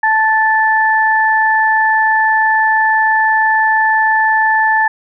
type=tone pair together; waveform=sine; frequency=877 / 1754 Hz; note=A5 / A6; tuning=-6 / -6 cents; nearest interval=octave; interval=1200 cents; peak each=-12 dBFS; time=0.03-4.88 s; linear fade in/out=5 ms; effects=none